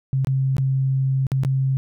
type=tone with dropouts; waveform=sine; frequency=133.6 Hz; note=C3; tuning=36 cents sharp; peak=-17 dBFS; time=0.13-1.77 s; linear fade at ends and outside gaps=0 ms; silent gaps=0.247-0.271 / 0.567-0.582 / 1.268-1.318 / 1.435-1.449 s; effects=none